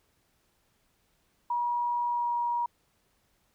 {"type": "tone with pitch glide", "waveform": "sine", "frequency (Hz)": [960, 953.9], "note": ["B5", "A#5"], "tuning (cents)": [-49, 40], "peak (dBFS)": -26, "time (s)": [1.5, 2.66], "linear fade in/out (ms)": 5, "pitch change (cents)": -11, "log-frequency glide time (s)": [2.08, 2.33], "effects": ["pink hiss -71 dBFS RMS until 3.54 s"]}